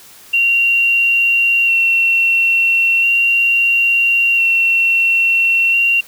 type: tone with vibrato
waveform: sine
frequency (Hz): 2739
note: F7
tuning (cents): -34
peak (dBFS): -10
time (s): 0.33-6.01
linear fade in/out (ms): 10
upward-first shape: square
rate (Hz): 0.37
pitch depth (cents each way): 12
effects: white hiss -41 dBFS RMS until 6.07 s